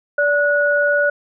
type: tone pair together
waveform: sine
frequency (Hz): 580 / 1461.5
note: D5 / F#6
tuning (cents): -22 / -22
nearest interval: octave + major third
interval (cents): 1600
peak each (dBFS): -16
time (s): 0.18-1.1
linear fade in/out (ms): 5
effects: none